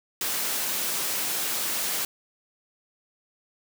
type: high-pass noise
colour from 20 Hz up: white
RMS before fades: -28 dBFS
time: 0.21-2.05 s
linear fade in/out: 2 ms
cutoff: 170 Hz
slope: 12 dB/octave
effects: none